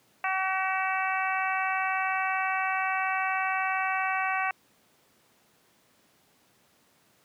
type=harmonic tone; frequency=379.4 Hz; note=F#4; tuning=43 cents sharp; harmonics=2 / 3 / 4 / 5 / 6 / 7; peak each=-30 / -32 / -33 / -34 / -35 / -35 dBFS; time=0.24-4.51 s; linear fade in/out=2 ms; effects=pink hiss -64 dBFS RMS until 7.24 s + high-pass 150 Hz 12 dB/octave